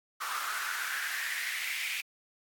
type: noise with high-pass filter sweep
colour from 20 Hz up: pink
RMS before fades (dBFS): -35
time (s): 0.2-2.02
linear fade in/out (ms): 20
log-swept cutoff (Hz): 1200 to 2400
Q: 5.7
effects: AAC 64 kbps